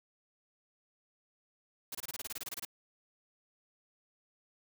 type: noise bursts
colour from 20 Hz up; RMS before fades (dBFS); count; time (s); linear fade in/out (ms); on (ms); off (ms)
white; -40; 14; 1.92-2.651; 5; 29; 25
effects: none